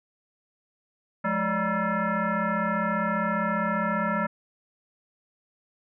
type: tone with frequency modulation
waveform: sine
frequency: 566 Hz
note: C#5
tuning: 36 cents sharp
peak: -23 dBFS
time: 1.24-4.27 s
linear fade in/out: 10 ms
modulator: 389 Hz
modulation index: 3
effects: none